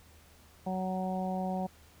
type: harmonic tone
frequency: 186.4 Hz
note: F#3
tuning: 13 cents sharp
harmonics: 1 / 2 / 3 / 4 / 5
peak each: -33 / -44 / -39 / -36 / -45 dBFS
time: 0.66-1.67 s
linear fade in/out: 10 ms
effects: added 78 Hz sine -60 dBFS peak until 2 s + pink hiss -60 dBFS RMS until 2 s